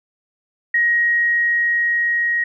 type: tone with level ramp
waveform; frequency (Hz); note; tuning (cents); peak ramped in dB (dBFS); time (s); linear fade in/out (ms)
sine; 1887; A#6; +21; -13 to -16; 0.74-2.44; 5
effects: none